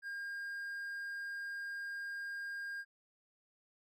triangle tone, 1612 Hz, G6, 48 cents sharp, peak -38 dBFS, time 0.02-2.85 s, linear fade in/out 50 ms, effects none

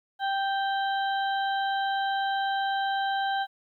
harmonic tone, 784 Hz, G5, in tune, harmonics 1 / 2 / 4 / 5, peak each -26 / -32 / -38 / -40 dBFS, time 0.19-3.47 s, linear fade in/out 50 ms, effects 11-bit

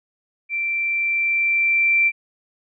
sine tone with level ramp, 2349 Hz, D7, in tune, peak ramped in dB -21 to -13 dBFS, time 0.49-2.12 s, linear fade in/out 50 ms, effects none

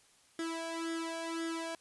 sawtooth tone with flanger, 329.6 Hz, E4, in tune, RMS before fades -38 dBFS, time 0.39-1.75 s, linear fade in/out 2 ms, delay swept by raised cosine 0.58 to 1.27 ms, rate 1.9 Hz, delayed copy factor +0.9, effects white hiss -65 dBFS RMS until 1.8 s + resampled to 24000 Hz

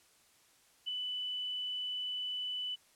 sine tone with ADSR envelope, 2988 Hz, F#7, 16 cents sharp, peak -32 dBFS, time 0.86-2.76 s, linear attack 24 ms, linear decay 5 ms, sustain -3 dB, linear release 20 ms, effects white hiss -66 dBFS RMS until 2.95 s + low-pass 11000 Hz 12 dB/octave

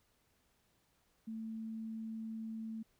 sine tone, 222.4 Hz, A3, 19 cents sharp, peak -40 dBFS, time 1.27-2.83 s, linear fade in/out 10 ms, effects pink hiss -75 dBFS RMS until 2.99 s

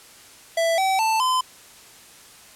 square tone with pitch steps, 663 / 766 / 885 / 1022.5 Hz, E5 / G5 / A5 / C6, +10 / -40 / +10 / -40 cents, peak -19 dBFS, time 0.57-1.41 s, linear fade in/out 5 ms, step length 210 ms, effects white hiss -47 dBFS RMS until 2.55 s + low-pass 11000 Hz 12 dB/octave

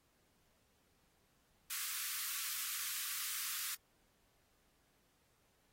white high-pass noise, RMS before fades -41 dBFS, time 1.7-3.75 s, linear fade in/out 5 ms, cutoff 1100 Hz, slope 96 dB/octave, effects pink hiss -75 dBFS RMS until 5.72 s + AAC 48 kbps

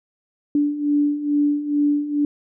sine beating tone pair, 290 / 292.3 Hz, D4 / D4, -22 / -8 cents, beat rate 2.3 Hz, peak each -23 / -18 dBFS, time 0.55-2.25 s, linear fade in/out 2 ms, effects none

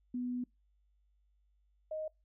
sine tone pair in turn, 247.2 / 623.3 Hz, B3 / D#5, +2 / +3 cents, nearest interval octave + major third, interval 1601 cents, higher second, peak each -34 / -36 dBFS, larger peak first, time 0.14-0.44 / 1.91-2.08 s, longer first, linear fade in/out 5 ms, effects noise-tail reverb RT60 0.2 s tail -25 dB re dry + added 50 Hz sine -69 dBFS peak until 2.24 s

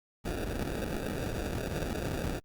pink noise with sample-and-hold, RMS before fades -34 dBFS, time 0.24-2.4 s, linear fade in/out 20 ms, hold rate 1050 Hz, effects Opus 48 kbps

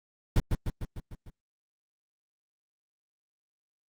brown noise with echo, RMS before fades -21 dBFS, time 0.36-0.4 s, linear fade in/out 2 ms, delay 150 ms, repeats 6, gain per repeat -4 dB, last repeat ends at 1.3 s, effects Opus 48 kbps

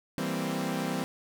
sawtooth chord, C dominant seventh, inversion first, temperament equal, 164.81 / 196 / 233.1 / 261.6 Hz, E3 / G3 / Bb3 / C4, 0 / 0 / 0 / 0 cents, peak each -31 / -31 / -33 / -30 dBFS, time 0.18-1.04 s, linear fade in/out 0 ms, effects none

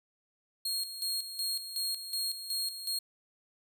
sawtooth tone with tremolo, 4261 Hz, C8, 31 cents sharp, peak -28 dBFS, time 0.65-2.99 s, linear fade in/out 5 ms, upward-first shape square, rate 2.7 Hz, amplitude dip 65%, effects none

